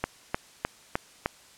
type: click train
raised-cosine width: 0.5 ms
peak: -10 dBFS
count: 5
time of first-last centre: 0.04-1.26 s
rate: 3.28 Hz
effects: white hiss -54 dBFS RMS until 1.57 s + low-pass 9000 Hz 12 dB/octave